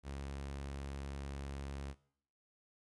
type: tone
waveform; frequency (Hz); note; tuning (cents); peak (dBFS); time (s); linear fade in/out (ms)
sawtooth; 69.3; C#2; 0; -38; 0.03-1.95; 50
effects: noise-tail reverb RT60 0.6 s tail -19 dB re dry + resampled to 24000 Hz